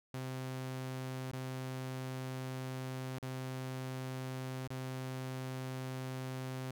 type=tone with dropouts; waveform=sawtooth; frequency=130 Hz; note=C3; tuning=11 cents flat; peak=-35 dBFS; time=0.14-6.71 s; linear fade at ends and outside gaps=2 ms; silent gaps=1.314-1.33 / 3.185-3.227 / 4.675-4.704 s; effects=none